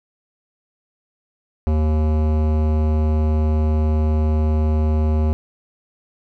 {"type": "tone with hard clipping", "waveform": "sine", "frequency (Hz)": 77.3, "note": "D#2", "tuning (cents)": -11, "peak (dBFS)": -17, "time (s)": [1.67, 5.33], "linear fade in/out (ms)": 0, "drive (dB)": 17, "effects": []}